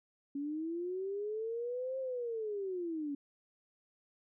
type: linear two-way sweep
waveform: sine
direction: up then down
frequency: 277.2 to 532 to 277.2 Hz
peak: -35 dBFS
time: 0.35-3.15 s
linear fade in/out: 5 ms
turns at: 1.99 s
effects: none